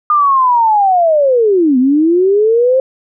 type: linear two-way sweep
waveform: sine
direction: down then up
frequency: 1220 to 246.3 to 532 Hz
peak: -7 dBFS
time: 0.1-2.8 s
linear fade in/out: 2 ms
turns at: 1.78 s
effects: none